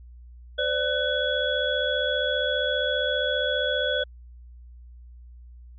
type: tone cluster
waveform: sine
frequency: 513 / 588 / 1502 / 3370 Hz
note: C5 / D5 / F#6 / G#7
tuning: -34 / +2 / +26 / +25 cents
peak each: -28 dBFS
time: 0.58-4.04 s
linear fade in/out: 10 ms
effects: added 60 Hz sine -43 dBFS peak until 5.78 s